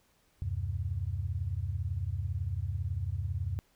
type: tone cluster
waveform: sine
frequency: 76.9 / 94.9 / 127 Hz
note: D#2 / F#2 / B2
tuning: -20 / +44 / +49 cents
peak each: -36 / -33 / -39 dBFS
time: 0.42-3.59 s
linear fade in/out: 0 ms
effects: pink hiss -69 dBFS RMS until 3.75 s